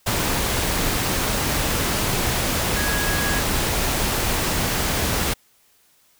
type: tone in noise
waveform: sine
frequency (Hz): 1659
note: G#6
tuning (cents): -2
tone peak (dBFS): -26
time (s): 2.76-3.4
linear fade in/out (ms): 10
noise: pink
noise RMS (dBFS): -22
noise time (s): 0.06-5.34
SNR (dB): -7
effects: white hiss -59 dBFS RMS until 6.19 s